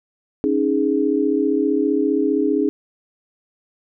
sine chord, C# suspended second, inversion none, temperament equal with one note detuned, 275.9 / 311.1 / 415.3 Hz, C#4 / D#4 / G#4, -8 / 0 / 0 cents, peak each -20 dBFS, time 0.44-2.69 s, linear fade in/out 0 ms, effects none

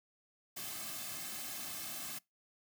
white noise with comb filter, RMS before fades -43 dBFS, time 0.56-2.19 s, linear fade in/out 10 ms, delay 2.1 ms, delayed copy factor -1, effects noise-tail reverb RT60 0.2 s tail -24 dB re dry

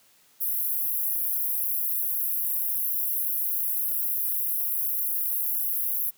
pink high-pass noise, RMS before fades -27 dBFS, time 0.4-6.11 s, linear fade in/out 20 ms, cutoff 11000 Hz, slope 96 dB/octave, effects white hiss -60 dBFS RMS until 6.17 s + high-pass 80 Hz 12 dB/octave

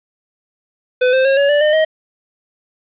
square tone with pitch steps, 503 / 522.2 / 542.2 / 563 / 584.5 / 606.9 / 630.1 Hz, B4 / C5 / C#5 / C#5 / D5 / D#5 / D#5, +32 / -3 / -38 / +27 / -8 / -43 / +22 cents, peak -11 dBFS, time 1.01-1.85 s, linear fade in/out 10 ms, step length 120 ms, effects resampled to 8000 Hz + 7-bit

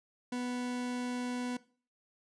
40% pulse tone, 246.9 Hz, B3, in tune, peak -33 dBFS, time 0.32-1.57 s, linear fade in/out 5 ms, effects noise-tail reverb RT60 0.4 s tail -18 dB re dry + resampled to 22050 Hz

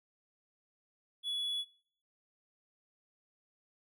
triangle tone, 3397 Hz, G#7, 38 cents sharp, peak -32 dBFS, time 1.23-1.65 s, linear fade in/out 50 ms, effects noise-tail reverb RT60 0.6 s tail -23 dB re dry

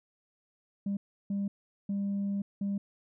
sine tone bursts at uneven times, 199.6 Hz, G3, 32 cents sharp, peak -27 dBFS, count 4, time 0.86-0.97 / 1.3-1.48 / 1.89-2.42 / 2.61-2.78 s, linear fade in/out 5 ms, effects tanh soft clip ceiling -27 dBFS

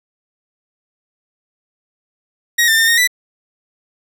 sawtooth tone with pitch steps, 1887 / 1793 / 1811 / 1853 / 1976 Hz, A#6 / A6 / A6 / A#6 / B6, +21 / +32 / +49 / -11 / 0 cents, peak -7 dBFS, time 2.58-3.075 s, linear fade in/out 10 ms, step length 99 ms, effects none

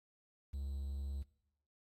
triangle tone with quantisation, 69.3 Hz, C#2, in tune, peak -37 dBFS, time 0.53-1.23 s, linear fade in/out 10 ms, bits 11, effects noise-tail reverb RT60 0.8 s tail -19 dB re dry + AAC 48 kbps

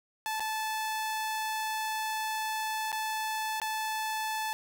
sawtooth tone with dropouts, 872 Hz, A5, 16 cents flat, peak -27 dBFS, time 0.26-4.53 s, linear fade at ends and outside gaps 0 ms, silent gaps 0.397-0.404 / 2.918-2.927 / 3.6-3.617 s, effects none

